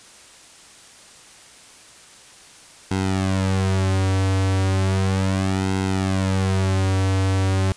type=tone with flanger; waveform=sawtooth; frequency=95.4 Hz; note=G2; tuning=47 cents flat; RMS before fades=-20 dBFS; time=2.91-7.72 s; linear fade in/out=0 ms; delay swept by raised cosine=1.7 to 5 ms; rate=0.35 Hz; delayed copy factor=-0.95; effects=white hiss -46 dBFS RMS until 7.76 s + resampled to 22050 Hz